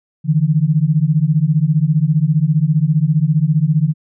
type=beating tone pair; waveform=sine; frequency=146.83 / 161.83 Hz; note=D3 / E3; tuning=0 / -32 cents; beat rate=15 Hz; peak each=-14 dBFS; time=0.24-3.94 s; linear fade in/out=50 ms; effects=none